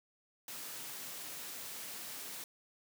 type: high-pass noise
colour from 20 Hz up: white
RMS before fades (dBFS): -45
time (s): 0.48-2.44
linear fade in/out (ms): 2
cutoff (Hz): 120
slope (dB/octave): 24
effects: none